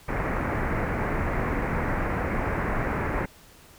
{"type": "low-pass noise", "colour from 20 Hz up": "pink", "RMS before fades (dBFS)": -27, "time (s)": [0.08, 3.26], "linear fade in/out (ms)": 10, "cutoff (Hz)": 2200, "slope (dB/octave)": 48, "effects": ["pink hiss -52 dBFS RMS until 3.78 s"]}